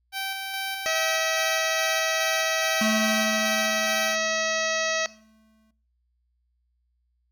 10% pulse tone with tremolo, 776 Hz, G5, 18 cents flat, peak -20 dBFS, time 0.12-4.17 s, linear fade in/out 50 ms, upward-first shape square, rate 2.4 Hz, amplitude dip 30%
harmonic tone, 644 Hz, E5, 41 cents flat, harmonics 1 / 2 / 3 / 4 / 5 / 6 / 7 / 8 / 9 / 10, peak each -28 / -33 / -29 / -33 / -36 / -36 / -35 / -38 / -34 / -36 dBFS, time 0.86-5.06 s, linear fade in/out 0 ms
square tone with exponential decay, 218.8 Hz, A3, 9 cents flat, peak -23 dBFS, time 2.81-5.71 s, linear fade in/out 5 ms, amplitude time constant 630 ms
effects noise-tail reverb RT60 0.5 s tail -19 dB re dry + added 60 Hz sine -68 dBFS peak until 7.31 s

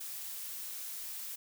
blue noise, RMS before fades -42 dBFS, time 0-1.36 s, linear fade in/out 10 ms, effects none

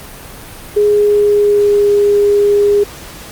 sine tone with pitch glide, 415.3 to 408.9 Hz, G#4 to G#4, 0 to -27 cents, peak -7 dBFS, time 0.76-2.84 s, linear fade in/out 10 ms, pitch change -27 cents, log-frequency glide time 0.9-1.9 s, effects pink hiss -32 dBFS RMS until 3.31 s + Opus 32 kbps

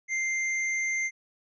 square tone, 2093 Hz, C7, in tune, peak -27 dBFS, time 0.08-1.11 s, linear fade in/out 50 ms, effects resampled to 16000 Hz

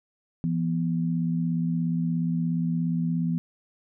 sine tone pair together, 168.1 / 245.1 Hz, E3 / B3, +34 / -13 cents, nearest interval perfect fifth, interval 653 cents, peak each -24 / -29 dBFS, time 0.44-3.38 s, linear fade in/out 0 ms, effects none

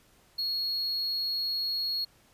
triangle tone, 4317 Hz, C#8, 47 cents flat, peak -27 dBFS, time 0.38-2.05 s, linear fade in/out 10 ms, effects pink hiss -62 dBFS RMS until 2.33 s + resampled to 32000 Hz

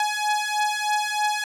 sawtooth beating tone pair, 840 / 843.2 Hz, G#5 / G#5, +19 / +26 cents, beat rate 3.2 Hz, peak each -21 dBFS, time 0-1.44 s, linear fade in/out 2 ms, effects low-pass 10000 Hz 12 dB/octave

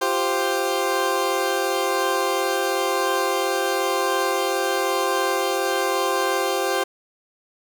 20% pulse chord, F suspended second, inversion none, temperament equal, 349.2 / 392 / 523.3 Hz, F4 / G4 / C5, 0 / 0 / 0 cents, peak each -22 / -19 / -19 dBFS, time 0.01-6.84 s, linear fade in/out 10 ms, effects none

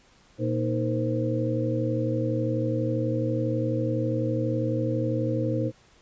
sine tone cluster, 119 / 234.5 / 312.6 / 469.9 / 522 Hz, A#2 / A#3 / D#4 / A#4 / C5, +36 / +11 / +8 / +14 / -4 cents, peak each -27 / -33 / -29 / -34 / -30 dBFS, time 0.38-5.72 s, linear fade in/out 50 ms, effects pink hiss -58 dBFS RMS until 6.01 s + resampled to 16000 Hz

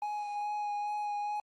triangle tone with vibrato, 830.6 Hz, G#5, in tune, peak -30 dBFS, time 0.02-1.4 s, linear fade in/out 2 ms, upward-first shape sine, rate 2.4 Hz, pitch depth 13 cents each way, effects Opus 24 kbps

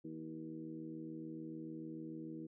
harmonic tone with a mistuned harmonic, 80 Hz, D#2, 49 cents sharp, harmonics 2 / 3 / 4 / 5 / 6, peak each -52 / -51 / -46 / -58 / -57 dBFS, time 0.04-2.47 s, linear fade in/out 10 ms, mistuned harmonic 5, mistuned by -58 cents, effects none

